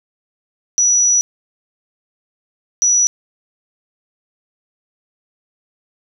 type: tone bursts at uneven times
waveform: sine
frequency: 5880 Hz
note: F#8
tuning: 12 cents flat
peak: -10 dBFS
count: 2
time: 0.78-1.21 / 2.82-3.07 s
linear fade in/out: 0 ms
effects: none